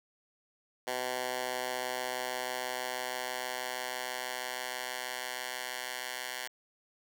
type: tone with high-pass filter sweep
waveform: 10% pulse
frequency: 126.2 Hz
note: B2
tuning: 38 cents sharp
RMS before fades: -37 dBFS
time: 0.87-6.48 s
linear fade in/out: 10 ms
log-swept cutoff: 600 to 1400 Hz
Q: 0.81
effects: none